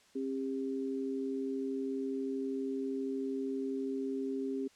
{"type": "tone pair together", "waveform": "sine", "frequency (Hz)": [268.2, 400.7], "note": ["C4", "G4"], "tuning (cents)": [43, 38], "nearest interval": "perfect fifth", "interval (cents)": 695, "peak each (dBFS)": [-35, -37], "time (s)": [0.15, 4.68], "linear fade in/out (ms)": 10, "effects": ["white hiss -64 dBFS RMS until 4.75 s", "low-pass 7000 Hz 12 dB/octave"]}